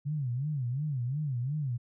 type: tone with vibrato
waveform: sine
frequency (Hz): 135.7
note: C#3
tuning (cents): -36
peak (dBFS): -29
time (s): 0.05-1.78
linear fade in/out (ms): 20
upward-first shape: sine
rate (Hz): 2.8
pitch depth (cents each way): 220
effects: none